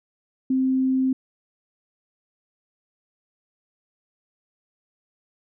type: tone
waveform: sine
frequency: 261.6 Hz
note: C4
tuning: in tune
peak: -18 dBFS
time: 0.5-1.13 s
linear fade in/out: 5 ms
effects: none